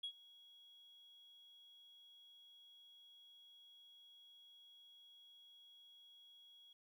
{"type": "tone with ADSR envelope", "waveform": "sine", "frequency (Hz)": 3322, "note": "G#7", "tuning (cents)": 0, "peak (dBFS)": -38, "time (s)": [0.03, 6.73], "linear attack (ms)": 10, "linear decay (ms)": 78, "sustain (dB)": -23, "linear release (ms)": 4, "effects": ["tanh soft clip ceiling -39 dBFS", "13-bit"]}